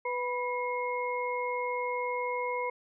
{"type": "tone cluster", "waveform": "sine", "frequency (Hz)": [494.9, 982, 2152], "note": ["B4", "B5", "C7"], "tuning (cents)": [4, -10, 48], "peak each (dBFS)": [-33, -33, -37], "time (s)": [0.05, 2.7], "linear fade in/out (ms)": 5, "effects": []}